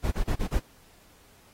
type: noise bursts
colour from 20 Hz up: brown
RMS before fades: -25 dBFS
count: 5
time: 0.03-0.599 s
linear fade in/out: 20 ms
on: 89 ms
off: 31 ms
effects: pink hiss -58 dBFS RMS until 1.53 s + AAC 48 kbps